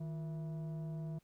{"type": "tone with frequency modulation", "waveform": "sine", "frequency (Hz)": 156.9, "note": "D#3", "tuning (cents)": 15, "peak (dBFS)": -36, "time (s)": [0, 1.19], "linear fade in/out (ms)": 10, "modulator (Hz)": 505, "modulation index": 0.32, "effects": ["tanh soft clip ceiling -38 dBFS", "pink hiss -75 dBFS RMS until 1.23 s"]}